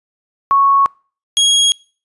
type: tone pair in turn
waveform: sine / sawtooth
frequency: 1106 / 3294 Hz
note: C#6 / G#7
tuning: -4 / -15 cents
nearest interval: octave + perfect fifth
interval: 1889 cents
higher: second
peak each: -8 / -6 dBFS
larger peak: second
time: 0.51-0.86 / 1.37-1.72 s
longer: neither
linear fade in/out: 0 ms
effects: noise-tail reverb RT60 0.4 s tail -26 dB re dry + resampled to 24000 Hz